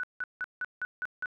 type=tone bursts; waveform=sine; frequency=1485 Hz; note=F#6; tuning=6 cents sharp; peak=-30 dBFS; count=7; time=0-1.258 s; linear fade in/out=0 ms; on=34 ms; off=170 ms; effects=none